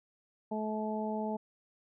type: harmonic tone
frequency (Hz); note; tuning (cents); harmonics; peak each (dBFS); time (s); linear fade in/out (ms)
215.7; A3; -34; 1 / 2 / 3 / 4; -35 / -39 / -39 / -39; 0.51-1.37; 10
effects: none